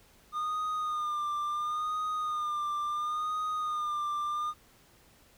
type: tone with vibrato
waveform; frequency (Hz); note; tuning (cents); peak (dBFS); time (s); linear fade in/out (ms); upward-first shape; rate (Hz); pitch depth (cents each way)
triangle; 1215; D#6; -42; -28; 0.32-4.54; 50; sine; 0.72; 44
effects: pink hiss -61 dBFS RMS until 5.37 s